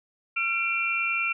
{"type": "tone cluster", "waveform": "sine", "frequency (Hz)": [1360, 2366, 2715], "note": ["F6", "D7", "F7"], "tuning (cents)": [-46, 12, -50], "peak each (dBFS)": [-31, -26, -29], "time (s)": [0.36, 1.33], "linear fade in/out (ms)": 10, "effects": []}